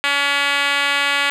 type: tone with band-pass filter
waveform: 5% pulse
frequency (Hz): 283.3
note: C#4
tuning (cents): +38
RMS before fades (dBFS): -18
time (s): 0.04-1.3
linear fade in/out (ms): 0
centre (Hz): 2200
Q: 0.8
effects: none